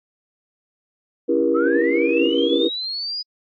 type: chord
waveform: sine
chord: C# diminished seventh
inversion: none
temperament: just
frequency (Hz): 277.2 / 332.6 / 399.1 / 479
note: C#4 / E4 / G4 / Bb4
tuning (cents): 0 / +16 / +31 / +47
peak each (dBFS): -23 / -20 / -23 / -19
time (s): 1.28-2.69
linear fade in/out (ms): 20
type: linear sweep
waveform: sine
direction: up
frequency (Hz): 1244.5 to 4978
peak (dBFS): -24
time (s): 1.54-3.23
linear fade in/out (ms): 20
effects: tanh soft clip ceiling -4 dBFS + AAC 32 kbps